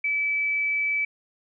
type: tone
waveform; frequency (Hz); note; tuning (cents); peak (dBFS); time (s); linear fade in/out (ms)
sine; 2303; D7; -34; -22; 0.04-1.05; 5
effects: none